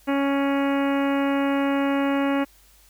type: harmonic tone with a mistuned harmonic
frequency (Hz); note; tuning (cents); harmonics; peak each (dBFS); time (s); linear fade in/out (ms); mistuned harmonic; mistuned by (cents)
277.9; C#4; +4; 1 / 2 / 3 / 4 / 5 / 6 / 7 / 8 / 9 / 10; -21 / -27 / -31 / -33 / -35 / -37 / -38 / -39 / -40 / -41; 0.07-2.45; 20; 10; +47
effects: added 50 Hz sine -56 dBFS peak until 2.89 s + white hiss -56 dBFS RMS until 2.89 s